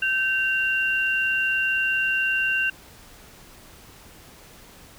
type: tone pair together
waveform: sine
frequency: 1548.6 / 2764 Hz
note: G6 / F7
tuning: -22 / -19 cents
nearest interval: minor seventh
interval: 1003 cents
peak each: -23 dBFS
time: 0.02-2.7 s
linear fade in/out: 5 ms
effects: pink hiss -48 dBFS RMS until 4.98 s